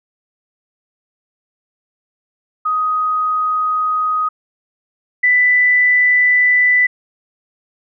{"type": "tone pair in turn", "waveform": "sine", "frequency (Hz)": [1252, 1987.4], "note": ["D#6", "B6"], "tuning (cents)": [10, 10], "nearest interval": "minor sixth", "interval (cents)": 800, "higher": "second", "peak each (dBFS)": [-14, -9], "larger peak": "second", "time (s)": [[2.65, 4.29], [5.23, 6.87]], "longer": "neither", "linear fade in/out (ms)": 10, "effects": []}